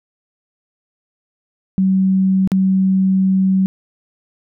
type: tone with dropouts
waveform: sine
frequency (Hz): 190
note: F#3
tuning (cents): +46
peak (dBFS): -11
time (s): 1.78-3.66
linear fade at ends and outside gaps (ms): 0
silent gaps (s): 2.475-2.518
effects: none